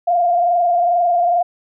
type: tone with frequency modulation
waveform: sine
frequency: 698.5 Hz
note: F5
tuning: in tune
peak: -12 dBFS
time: 0.07-1.43 s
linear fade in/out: 10 ms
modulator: 22.3 Hz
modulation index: 0.97
effects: none